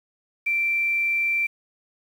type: tone with quantisation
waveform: sine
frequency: 2349 Hz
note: D7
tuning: in tune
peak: -20 dBFS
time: 0.46-1.47 s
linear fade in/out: 10 ms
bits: 8
effects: none